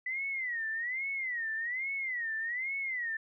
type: tone with vibrato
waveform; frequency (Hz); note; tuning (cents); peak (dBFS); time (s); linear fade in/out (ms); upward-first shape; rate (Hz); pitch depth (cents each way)
sine; 1975.5; B6; 0; -32; 0.06-3.17; 5; sine; 1.2; 190
effects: none